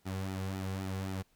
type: tone with flanger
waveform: sawtooth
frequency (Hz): 95.4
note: G2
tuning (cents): -47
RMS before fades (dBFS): -37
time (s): 0.05-1.23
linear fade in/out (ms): 20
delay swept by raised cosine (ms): 1.8 to 3.3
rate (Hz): 3.8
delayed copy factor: -0.7
effects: pink hiss -71 dBFS RMS until 1.35 s